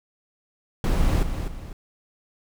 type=noise with echo; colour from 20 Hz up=brown; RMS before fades=-20 dBFS; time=0.84-1.23 s; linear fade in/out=2 ms; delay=250 ms; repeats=2; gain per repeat=-8 dB; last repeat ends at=1.73 s; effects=none